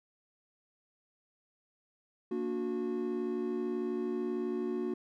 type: chord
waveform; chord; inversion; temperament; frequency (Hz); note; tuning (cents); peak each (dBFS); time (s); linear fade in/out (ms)
triangle; Bb augmented; none; just; 233.1 / 291.4 / 364.2; Bb3 / D4 / F#4; 0 / -13 / -27; -35 / -37 / -32; 2.31-4.94; 5
effects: none